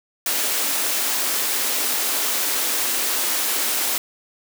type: high-pass noise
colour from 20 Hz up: white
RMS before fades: -22 dBFS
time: 0.26-3.98 s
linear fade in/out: 2 ms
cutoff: 230 Hz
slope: 48 dB/octave
effects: none